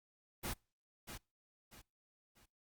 pink noise with echo, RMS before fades -39 dBFS, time 0.43-0.54 s, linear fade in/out 20 ms, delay 640 ms, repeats 3, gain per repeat -9 dB, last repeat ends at 2.46 s, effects noise-tail reverb RT60 0.3 s tail -26 dB re dry + Opus 24 kbps

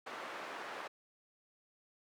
white band-pass noise, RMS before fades -45 dBFS, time 0.06-0.88 s, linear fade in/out 10 ms, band 390 to 1500 Hz, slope 12 dB/octave, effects none

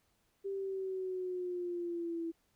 sine linear sweep, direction down, 394.7 to 329.6 Hz, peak -35 dBFS, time 0.44-2.32 s, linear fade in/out 20 ms, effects pink hiss -75 dBFS RMS until 2.55 s

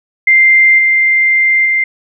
sine tone with level steps, 2093 Hz, C7, in tune, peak -4 / -7 / -9 dBFS, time 0.27-1.84 s, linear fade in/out 5 ms, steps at 0.78 / 1.65 s, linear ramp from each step 10 ms, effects none

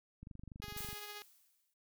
click train, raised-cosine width 5 ms, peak -37 dBFS, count 18, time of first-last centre 0.23-0.93 s, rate 24.3 Hz
5% pulse tone with tremolo, 415.3 Hz, G#4, in tune, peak -33 dBFS, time 0.62-1.22 s, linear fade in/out 0 ms, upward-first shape triangle, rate 15 Hz, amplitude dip 45%
blue noise with exponential decay, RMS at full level -43 dBFS, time 0.77-1.74 s, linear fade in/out 5 ms, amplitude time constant 210 ms
effects none

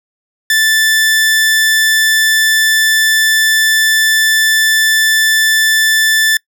sawtooth tone, 1760 Hz, A6, in tune, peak -5 dBFS, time 0.5-6.37 s, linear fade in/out 2 ms, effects noise-tail reverb RT60 0.1 s tail -25 dB re dry

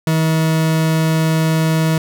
40% pulse tone, 159.8 Hz, D#3, 47 cents sharp, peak -12 dBFS, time 0.07-1.98 s, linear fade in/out 2 ms, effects none

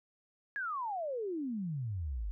sine exponential sweep, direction down, 1700 to 46.25 Hz, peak -34 dBFS, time 0.56-2.31 s, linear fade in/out 0 ms, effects none

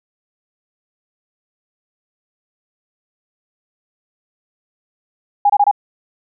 sine tone bursts, 817 Hz, G#5, 29 cents flat, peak -8 dBFS, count 4, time 5.45-5.713 s, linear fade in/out 5 ms, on 47 ms, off 25 ms, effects none

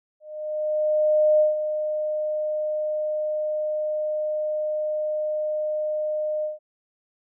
sine tone with ADSR envelope, 611 Hz, D#5, 32 cents flat, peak -14 dBFS, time 0.2-6.59 s, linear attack 1200 ms, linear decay 150 ms, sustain -9 dB, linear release 150 ms, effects none

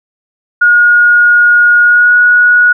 sine tone with pitch glide, 1438 to 1458.1 Hz, F#6 to F#6, -50 to -26 cents, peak -3 dBFS, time 0.61-2.73 s, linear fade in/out 10 ms, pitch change +24 cents, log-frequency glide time 1.82-2.15 s, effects none

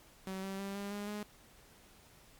sawtooth tone with pitch steps, 190 / 193.54 / 197.16 / 200.8 / 204.6 / 208.4 Hz, F#3 / G3 / G3 / G3 / G#3 / G#3, +46 / -22 / +10 / +42 / -26 / +6 cents, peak -35 dBFS, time 0.27-1.23 s, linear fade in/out 2 ms, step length 160 ms, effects pink hiss -61 dBFS RMS until 2.39 s + Opus 48 kbps

